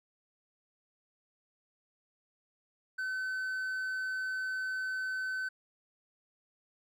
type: tone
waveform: triangle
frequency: 1522 Hz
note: F#6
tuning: 48 cents sharp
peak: -31 dBFS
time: 2.98-5.49 s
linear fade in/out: 10 ms
effects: none